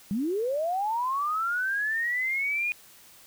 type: linear sweep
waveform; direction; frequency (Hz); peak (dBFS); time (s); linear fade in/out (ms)
sine; up; 185 to 2468; -25; 0.11-2.72; 0
effects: white hiss -53 dBFS RMS until 3.26 s